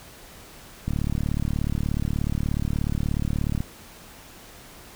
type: click train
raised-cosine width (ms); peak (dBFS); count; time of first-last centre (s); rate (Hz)
5; -13; 101; 0.88-3.605; 36.7
effects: pink hiss -46 dBFS RMS until 4.95 s